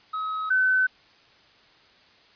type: tone pair in turn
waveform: triangle / sine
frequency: 1276 / 1517.4 Hz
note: D#6 / F#6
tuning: +43 / +43 cents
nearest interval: minor third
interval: 300 cents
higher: second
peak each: -25 / -18 dBFS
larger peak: second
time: 0.13-0.5 / 0.5-0.87 s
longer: neither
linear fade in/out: 10 ms
effects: white hiss -56 dBFS RMS until 2.35 s + resampled to 11025 Hz